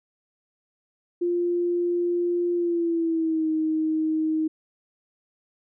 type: tone with pitch glide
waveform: sine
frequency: 349.2 to 314.7 Hz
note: F4 to D#4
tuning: 0 to +20 cents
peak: -21 dBFS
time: 1.21-4.48 s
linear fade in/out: 10 ms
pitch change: -180 cents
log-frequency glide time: 2.54-3.49 s
effects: none